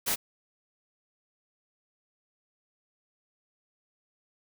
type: noise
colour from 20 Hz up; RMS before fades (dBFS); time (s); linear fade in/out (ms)
white; -28; 0.06-0.16; 20
effects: none